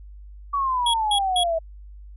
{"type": "exponential sweep", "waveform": "sine", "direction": "down", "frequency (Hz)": [1145, 642], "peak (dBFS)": -20, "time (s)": [0.53, 1.59], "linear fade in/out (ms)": 10}
{"type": "tone bursts", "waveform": "square", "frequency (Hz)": 3329, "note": "G#7", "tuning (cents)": 3, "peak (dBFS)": -20, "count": 3, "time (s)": [0.86, 1.437], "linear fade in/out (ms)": 5, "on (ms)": 79, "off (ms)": 170}
{"effects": ["added 50 Hz sine -39 dBFS peak until 2.16 s", "resampled to 24000 Hz"]}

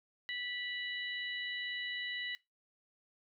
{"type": "harmonic tone", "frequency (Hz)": 982, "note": "B5", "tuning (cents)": -10, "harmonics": [2, 3, 4], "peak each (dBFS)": [-39, -43, -45], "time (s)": [0.29, 2.35], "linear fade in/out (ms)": 0, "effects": ["noise-tail reverb RT60 0.2 s tail -19 dB re dry"]}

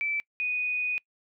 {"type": "tone pair in turn", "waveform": "sine", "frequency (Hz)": [2321, 2482], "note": ["D7", "D#7"], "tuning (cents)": [-21, -5], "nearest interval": "minor second", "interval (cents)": 116, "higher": "second", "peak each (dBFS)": -26, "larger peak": "neither", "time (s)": [[0.01, 0.2], [0.4, 0.98]], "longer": "second", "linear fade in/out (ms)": 0, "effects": ["noise-tail reverb RT60 0.1 s tail -25 dB re dry"]}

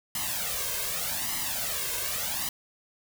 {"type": "noise with flanger", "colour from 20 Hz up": "white", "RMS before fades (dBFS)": -31, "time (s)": [0.15, 2.49], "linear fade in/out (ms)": 2, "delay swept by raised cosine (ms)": [0.98, 1.91], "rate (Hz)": 0.84, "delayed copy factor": 0.8, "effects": []}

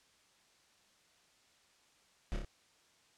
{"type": "noise with echo", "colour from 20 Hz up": "brown", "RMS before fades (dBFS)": -35, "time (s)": [2.32, 2.36], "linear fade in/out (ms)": 0, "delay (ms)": 29, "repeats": 3, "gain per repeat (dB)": -3, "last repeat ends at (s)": 2.447, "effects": ["white hiss -68 dBFS RMS until 3.17 s", "low-pass 7000 Hz 12 dB/octave"]}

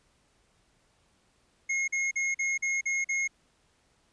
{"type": "tone bursts", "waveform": "square", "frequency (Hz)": 2156, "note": "C#7", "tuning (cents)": -49, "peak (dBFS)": -27, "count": 7, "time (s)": [1.69, 3.278], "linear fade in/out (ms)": 10, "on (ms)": 190, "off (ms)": 43, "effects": ["pink hiss -68 dBFS RMS until 4.12 s", "resampled to 22050 Hz"]}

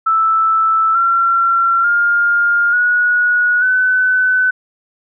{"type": "tone with pitch steps", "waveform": "sine", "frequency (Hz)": [1318.5, 1363.4, 1409.9, 1457.9, 1507.6], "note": ["E6", "F6", "F6", "F#6", "F#6"], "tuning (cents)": [0, -42, 16, -26, 32], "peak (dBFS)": -10, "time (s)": [0.06, 4.51], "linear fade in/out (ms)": 10, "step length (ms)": 890, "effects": []}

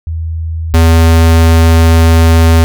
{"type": "tone pair in turn", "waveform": ["sine", "square"], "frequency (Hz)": [81.2, 82.14], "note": ["E2", "E2"], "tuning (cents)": [-26, -6], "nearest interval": "unison", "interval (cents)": 20, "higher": "second", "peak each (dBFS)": [-14, -4], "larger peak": "second", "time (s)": [[0.07, 0.74], [0.74, 2.64]], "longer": "second", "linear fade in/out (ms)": 0, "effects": []}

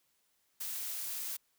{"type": "noise", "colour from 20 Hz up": "blue", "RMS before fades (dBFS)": -39, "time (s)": [0.6, 1.37], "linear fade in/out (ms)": 10, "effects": ["white hiss -75 dBFS RMS until 1.58 s"]}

